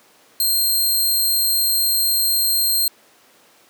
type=tone; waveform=10% pulse; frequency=4188 Hz; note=C8; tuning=1 cent sharp; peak=-9 dBFS; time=0.4-2.88 s; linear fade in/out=2 ms; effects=pink hiss -52 dBFS RMS until 3.69 s + high-pass 300 Hz 12 dB/octave